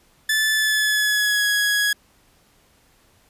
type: tone with pitch glide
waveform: sawtooth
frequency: 1745 to 1668.1 Hz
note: A6 to G#6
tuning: -15 to +7 cents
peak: -14 dBFS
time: 0.29-1.93 s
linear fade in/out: 5 ms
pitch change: -78 cents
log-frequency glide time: 0.53-1.46 s
effects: pink hiss -58 dBFS RMS until 3.29 s + resampled to 32000 Hz